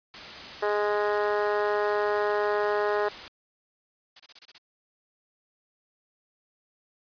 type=noise; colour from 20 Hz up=white; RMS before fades=-40 dBFS; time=0.14-3.28 s; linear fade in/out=0 ms
type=harmonic tone; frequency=207.7 Hz; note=G#3; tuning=in tune; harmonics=2 / 3 / 4 / 5 / 6 / 7 / 8 / 9; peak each=-26 / -30 / -32 / -34 / -36 / -37 / -38 / -39 dBFS; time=0.62-3.09 s; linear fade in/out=10 ms
type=noise bursts; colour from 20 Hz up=blue; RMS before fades=-40 dBFS; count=7; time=4.16-4.582 s; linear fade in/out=5 ms; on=38 ms; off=26 ms
effects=resampled to 11025 Hz